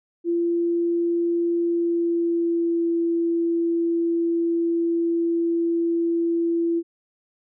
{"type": "tone with pitch glide", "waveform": "sine", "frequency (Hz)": [341.5, 336.6], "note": ["F4", "E4"], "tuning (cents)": [-39, 36], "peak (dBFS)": -19, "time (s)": [0.24, 6.83], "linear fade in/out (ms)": 50, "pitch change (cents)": -25, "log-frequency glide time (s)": [1.59, 2.9], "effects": []}